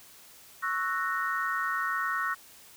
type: chord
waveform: sine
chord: F# dominant seventh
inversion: second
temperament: equal with one note detuned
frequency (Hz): 1108.7 / 1318.5 / 1480 / 1851.8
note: C#6 / E6 / F#6 / A#6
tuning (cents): 0 / 0 / 0 / -12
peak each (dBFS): -33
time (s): 0.62-2.35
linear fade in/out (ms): 20
effects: white hiss -53 dBFS RMS until 2.76 s